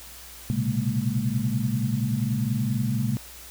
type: tone cluster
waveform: sine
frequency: 115.7 / 126.2 / 136.5 / 202.5 / 226.8 Hz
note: A#2 / B2 / C#3 / G#3 / A#3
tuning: -13 / +38 / -26 / -43 / -47 cents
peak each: -29 dBFS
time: 0.5-3.17 s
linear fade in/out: 0 ms
effects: added 60 Hz sine -49 dBFS peak until 3.5 s + white hiss -44 dBFS RMS until 3.5 s